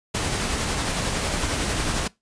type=noise with tremolo; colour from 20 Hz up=pink; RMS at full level=-24 dBFS; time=0.14-2.08 s; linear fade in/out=10 ms; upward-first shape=sine; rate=11 Hz; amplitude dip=25%; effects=noise-tail reverb RT60 0.2 s tail -22 dB re dry + resampled to 22050 Hz